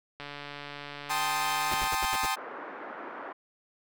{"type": "click train", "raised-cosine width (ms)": 0.3, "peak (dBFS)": -24, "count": 242, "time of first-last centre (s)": [0.2, 1.874], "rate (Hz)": 144}
{"type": "chord", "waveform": "sawtooth", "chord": "A half-diminished seventh", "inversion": "third", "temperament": "equal", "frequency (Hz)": [784, 880, 1046.5, 1244.5], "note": ["G5", "A5", "C6", "Eb6"], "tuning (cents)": [0, 0, 0, 0], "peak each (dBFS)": [-29, -29, -29, -30], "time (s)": [1.09, 2.36], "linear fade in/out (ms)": 20}
{"type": "noise bursts", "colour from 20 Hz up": "pink", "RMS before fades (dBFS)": -34, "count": 6, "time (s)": [1.71, 2.264], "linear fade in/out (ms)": 5, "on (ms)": 34, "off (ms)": 70}
{"type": "band-pass noise", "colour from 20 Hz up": "white", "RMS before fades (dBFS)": -41, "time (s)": [2.36, 3.33], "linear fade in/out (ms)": 10, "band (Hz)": [270, 1500], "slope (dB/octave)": 24}
{"effects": []}